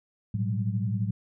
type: tone cluster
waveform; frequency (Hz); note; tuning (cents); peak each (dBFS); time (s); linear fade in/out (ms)
sine; 109.2 / 120.9 / 184 / 198.5; A2 / B2 / F#3 / G3; -13 / -36 / -9 / +22; -27 / -34 / -33 / -34; 0.34-1.11; 5
effects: none